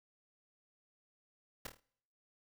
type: noise with echo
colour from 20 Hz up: pink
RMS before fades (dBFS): -42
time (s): 1.65-1.67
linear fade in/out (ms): 5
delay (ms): 26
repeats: 5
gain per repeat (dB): -6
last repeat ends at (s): 1.8
effects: noise-tail reverb RT60 0.8 s tail -26 dB re dry